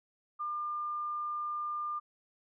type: tone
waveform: sine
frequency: 1200 Hz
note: D6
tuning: 37 cents sharp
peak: -33 dBFS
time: 0.39-2 s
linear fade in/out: 20 ms
effects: none